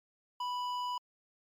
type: tone with hard clipping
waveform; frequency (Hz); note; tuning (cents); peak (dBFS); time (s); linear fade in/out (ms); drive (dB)
sine; 987.8; B5; 0; -35; 0.4-0.98; 5; 10
effects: MP3 96 kbps